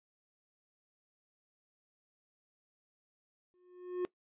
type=tone with exponential growth; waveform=triangle; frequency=360.3 Hz; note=F#4; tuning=46 cents flat; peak=-27 dBFS; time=3.54-4.05 s; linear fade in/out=0 ms; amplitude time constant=110 ms; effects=noise-tail reverb RT60 0.1 s tail -19 dB re dry + resampled to 8000 Hz